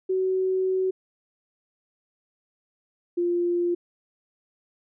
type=tone pair in turn; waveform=sine; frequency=375.5 / 348.8 Hz; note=F#4 / F4; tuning=+26 / -2 cents; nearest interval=minor second; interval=128 cents; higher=first; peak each=-21 dBFS; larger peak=neither; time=0.09-0.91 / 3.17-3.75 s; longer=first; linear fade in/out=10 ms; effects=none